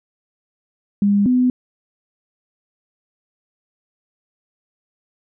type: tone pair in turn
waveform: sine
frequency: 202.3 / 251 Hz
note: G#3 / B3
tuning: -45 / +28 cents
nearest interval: major third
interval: 373 cents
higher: second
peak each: -12 dBFS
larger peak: neither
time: 1.02-1.26 / 1.26-1.5 s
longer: neither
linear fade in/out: 2 ms
effects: none